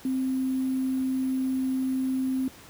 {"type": "tone with sample-and-hold", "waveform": "sine", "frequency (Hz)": 261.6, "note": "C4", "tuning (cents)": 0, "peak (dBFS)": -24, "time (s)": [0.05, 2.48], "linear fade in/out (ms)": 2, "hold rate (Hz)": 11025, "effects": ["pink hiss -49 dBFS RMS until 2.69 s", "high-pass 60 Hz 12 dB/octave"]}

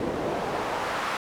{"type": "noise with band-pass filter sweep", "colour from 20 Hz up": "pink", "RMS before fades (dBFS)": -29, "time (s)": [0, 1.17], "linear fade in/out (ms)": 2, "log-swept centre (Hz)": [380, 1300], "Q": 1.1, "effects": []}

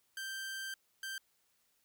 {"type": "tone bursts at uneven times", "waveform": "sawtooth", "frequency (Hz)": 1568, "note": "G6", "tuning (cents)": 0, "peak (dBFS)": -36, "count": 2, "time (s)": [[0.17, 0.74], [1.03, 1.18]], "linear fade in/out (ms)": 2, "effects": ["white hiss -75 dBFS RMS until 1.84 s"]}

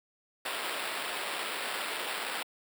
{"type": "noise with sample-and-hold", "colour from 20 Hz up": "violet", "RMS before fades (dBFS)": -35, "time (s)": [0.45, 2.43], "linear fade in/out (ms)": 5, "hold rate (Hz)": 6300, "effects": ["high-pass 400 Hz 12 dB/octave"]}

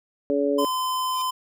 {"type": "harmonic tone", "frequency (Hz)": 142.1, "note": "C#3", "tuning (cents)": 43, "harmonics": [2, 3, 4], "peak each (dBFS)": [-24, -24, -24], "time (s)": [0.3, 0.65], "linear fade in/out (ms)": 0}
{"type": "tone", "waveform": "square", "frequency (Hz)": 1024, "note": "C6", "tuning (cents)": -38, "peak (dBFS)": -24, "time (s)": [0.58, 1.31], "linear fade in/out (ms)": 10}
{"type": "tone with exponential growth", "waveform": "10% pulse", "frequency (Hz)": 1200, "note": "D6", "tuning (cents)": 37, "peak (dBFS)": -29, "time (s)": [1.05, 1.22], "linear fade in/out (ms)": 5, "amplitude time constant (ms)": 36}
{"effects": []}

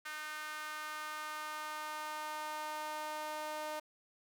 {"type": "tone with high-pass filter sweep", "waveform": "sawtooth", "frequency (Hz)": 305.7, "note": "D#4", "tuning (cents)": -30, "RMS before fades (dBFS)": -42, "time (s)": [0.05, 3.8], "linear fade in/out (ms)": 10, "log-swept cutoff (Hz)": [1500, 720], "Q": 2.6, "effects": ["11-bit"]}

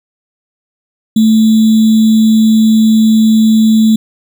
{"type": "tone with sample-and-hold", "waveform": "sine", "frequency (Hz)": 220, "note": "A3", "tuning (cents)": 0, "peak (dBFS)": -4, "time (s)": [1.16, 3.96], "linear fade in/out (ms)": 5, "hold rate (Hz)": 3675, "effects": []}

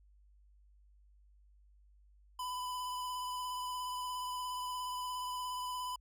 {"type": "tone with vibrato", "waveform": "square", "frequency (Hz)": 1000, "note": "B5", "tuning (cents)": 21, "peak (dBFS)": -38, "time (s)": [2.39, 5.96], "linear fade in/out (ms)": 5, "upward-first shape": "sine", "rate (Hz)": 17, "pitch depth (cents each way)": 18, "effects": ["added 50 Hz sine -61 dBFS peak until 6 s"]}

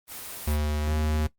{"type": "noise", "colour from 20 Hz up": "white", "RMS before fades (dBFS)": -38, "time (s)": [0.07, 0.58], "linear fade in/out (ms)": 50}
{"type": "tone with pitch glide", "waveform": "square", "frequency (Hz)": [74.9, 76.74], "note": ["D2", "D#2"], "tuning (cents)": [35, -23], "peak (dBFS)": -24, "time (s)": [0.47, 1.27], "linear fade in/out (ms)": 5, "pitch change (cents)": 42, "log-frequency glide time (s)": [0.8, 0.93]}
{"effects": ["noise-tail reverb RT60 0.1 s tail -17 dB re dry", "Opus 24 kbps"]}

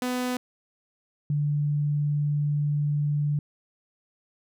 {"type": "tone pair in turn", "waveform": ["sawtooth", "sine"], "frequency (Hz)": [250, 146.79], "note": ["B3", "D3"], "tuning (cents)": [21, 0], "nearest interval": "major sixth", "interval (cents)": 921, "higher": "first", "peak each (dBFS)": -22, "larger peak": "neither", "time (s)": [[0.02, 0.37], [1.3, 3.39]], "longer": "second", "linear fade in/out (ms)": 2, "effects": []}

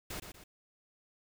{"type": "noise with echo", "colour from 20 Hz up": "pink", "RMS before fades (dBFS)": -41, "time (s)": [0.1, 0.2], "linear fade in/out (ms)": 5, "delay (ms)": 120, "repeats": 2, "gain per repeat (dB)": -7, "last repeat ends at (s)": 0.44, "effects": []}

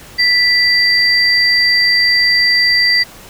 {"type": "tone pair together", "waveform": "sine", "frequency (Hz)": [1975.5, 4701], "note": ["B6", "D8"], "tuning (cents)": [0, 1], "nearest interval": "octave + minor third", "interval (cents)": 1501, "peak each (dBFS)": -11, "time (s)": [0.18, 3.04], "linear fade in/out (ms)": 20, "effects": ["tanh soft clip ceiling -1 dBFS", "pink hiss -37 dBFS RMS until 3.29 s"]}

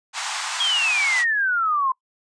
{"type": "band-pass noise", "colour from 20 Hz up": "pink", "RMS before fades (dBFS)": -28, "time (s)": [0.13, 1.25], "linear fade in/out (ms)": 50, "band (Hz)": [790, 8900], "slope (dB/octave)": 48}
{"type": "exponential sweep", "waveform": "sine", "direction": "down", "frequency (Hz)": [3322, 1028], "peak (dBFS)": -18, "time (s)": [0.6, 1.92], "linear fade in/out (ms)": 5}
{"effects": ["noise-tail reverb RT60 0.1 s tail -23 dB re dry", "resampled to 22050 Hz"]}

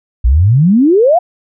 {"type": "exponential sweep", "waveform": "sine", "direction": "up", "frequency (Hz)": [54.8, 740], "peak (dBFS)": -5, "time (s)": [0.24, 1.19], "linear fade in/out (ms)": 10, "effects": []}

